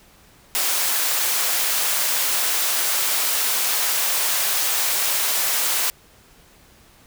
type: high-pass noise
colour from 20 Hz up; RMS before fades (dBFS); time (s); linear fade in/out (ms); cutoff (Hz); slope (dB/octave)
white; -21; 0.55-5.9; 0; 530; 12
effects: pink hiss -52 dBFS RMS until 7.06 s